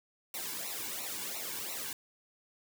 white noise with flanger, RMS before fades -39 dBFS, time 0.34-1.93 s, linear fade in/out 2 ms, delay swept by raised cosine 0.61 to 1.61 ms, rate 2.9 Hz, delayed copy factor -0.9, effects none

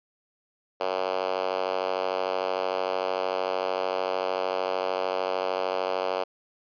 5% pulse tone with high-pass filter, 93.3 Hz, F#2, 15 cents sharp, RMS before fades -28 dBFS, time 0.8-6.24 s, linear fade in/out 10 ms, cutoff 520 Hz, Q 2.3, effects resampled to 11025 Hz

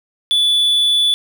triangle tone, 3459 Hz, A7, 30 cents flat, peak -10 dBFS, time 0.31-1.14 s, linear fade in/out 0 ms, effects none

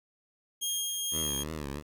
15% pulse tone with tremolo, 3241 Hz, G#7, 43 cents flat, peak -22 dBFS, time 0.61-1.44 s, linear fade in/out 20 ms, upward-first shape sine, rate 2.2 Hz, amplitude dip 25%
10% pulse tone with vibrato, 74.1 Hz, D2, 16 cents sharp, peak -27 dBFS, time 1.11-1.83 s, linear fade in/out 50 ms, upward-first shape triangle, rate 3 Hz, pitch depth 160 cents each way
effects 10-bit

